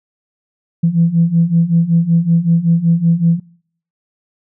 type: beating tone pair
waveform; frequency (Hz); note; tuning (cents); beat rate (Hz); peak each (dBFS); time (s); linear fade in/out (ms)
sine; 164.81 / 170.11; E3 / F3; 0 / -45; 5.3; -14 / -11; 0.83-3.4; 10
effects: noise-tail reverb RT60 0.6 s tail -24 dB re dry + tanh soft clip ceiling -2 dBFS